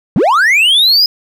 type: linear sweep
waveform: triangle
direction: up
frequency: 130 to 5090 Hz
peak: -5 dBFS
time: 0.16-1.06 s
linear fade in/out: 2 ms
effects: none